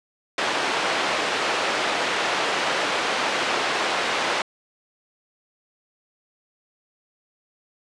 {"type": "band-pass noise", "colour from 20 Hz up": "pink", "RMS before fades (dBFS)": -24, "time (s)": [0.38, 4.42], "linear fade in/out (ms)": 2, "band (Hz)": [500, 3700], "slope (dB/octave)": 12, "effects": ["resampled to 22050 Hz"]}